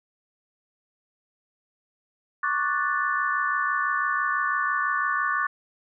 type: chord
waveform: sine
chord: D major seventh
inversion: third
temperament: equal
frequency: 1108.7 / 1174.7 / 1480 / 1760 Hz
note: C#6 / D6 / F#6 / A6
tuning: 0 / 0 / 0 / 0 cents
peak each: -28 dBFS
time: 2.43-5.47 s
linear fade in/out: 5 ms
effects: none